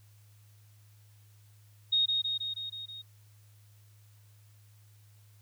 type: tone with echo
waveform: sine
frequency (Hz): 3729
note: A#7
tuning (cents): 0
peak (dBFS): -23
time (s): 1.92-2.06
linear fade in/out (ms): 10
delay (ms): 160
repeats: 6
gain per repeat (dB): -3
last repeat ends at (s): 3.02
effects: added 104 Hz sine -56 dBFS peak until 5.41 s + white hiss -67 dBFS RMS until 5.41 s